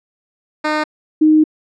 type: tone pair in turn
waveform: 10% pulse / sine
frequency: 305.4 / 309.7 Hz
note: D#4 / D#4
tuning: -32 / -8 cents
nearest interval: unison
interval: 24 cents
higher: second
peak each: -7 dBFS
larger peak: neither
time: 0.64-0.84 / 1.21-1.44 s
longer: second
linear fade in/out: 10 ms
effects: low-pass 4000 Hz 12 dB/octave